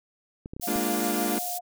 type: clicks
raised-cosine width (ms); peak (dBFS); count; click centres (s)
3; -24; 5; 0.459 / 0.535 / 0.565 / 0.598 / 0.76
type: high-pass noise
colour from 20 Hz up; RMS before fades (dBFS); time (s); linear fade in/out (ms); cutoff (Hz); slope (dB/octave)
white; -33; 0.61-1.59; 20; 5400; 12
type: tone with pitch glide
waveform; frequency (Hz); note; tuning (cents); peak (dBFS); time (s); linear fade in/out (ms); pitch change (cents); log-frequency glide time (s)
sine; 705 to 710.3; F5 to F5; +16 to +29; -33; 0.62-1.61; 20; +13; 1.25-1.33
type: chord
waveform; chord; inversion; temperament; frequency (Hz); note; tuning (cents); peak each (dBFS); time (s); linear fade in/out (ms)
35% pulse; Bb dominant seventh; third; equal; 207.7 / 233.1 / 293.7 / 349.2; Ab3 / Bb3 / D4 / F4; 0 / 0 / 0 / 0; -30; 0.67-1.39; 10
effects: none